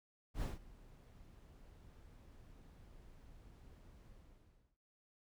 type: noise with ADSR envelope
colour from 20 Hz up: brown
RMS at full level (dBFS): -37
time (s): 0.34-4.78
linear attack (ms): 84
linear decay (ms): 160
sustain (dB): -22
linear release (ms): 720
effects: none